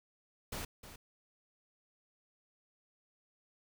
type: noise with echo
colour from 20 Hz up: pink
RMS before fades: -41 dBFS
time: 0.52-0.65 s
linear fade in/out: 5 ms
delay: 310 ms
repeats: 1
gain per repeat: -11 dB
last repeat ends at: 0.96 s
effects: none